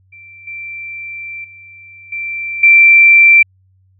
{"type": "tone with level steps", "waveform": "sine", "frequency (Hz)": 2349, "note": "D7", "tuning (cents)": 0, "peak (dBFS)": [-35, -24, -35, -19, -3], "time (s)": [0.12, 3.43], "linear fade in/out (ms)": 10, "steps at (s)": [0.47, 1.44, 2.12, 2.63], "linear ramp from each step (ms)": 5, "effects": ["added 94 Hz sine -50 dBFS peak until 3.99 s"]}